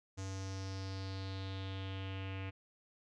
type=tone with low-pass filter sweep; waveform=square; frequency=96 Hz; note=G2; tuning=36 cents flat; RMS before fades=-42 dBFS; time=0.17-2.51 s; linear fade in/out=20 ms; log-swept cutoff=6700 to 2500 Hz; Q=4; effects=none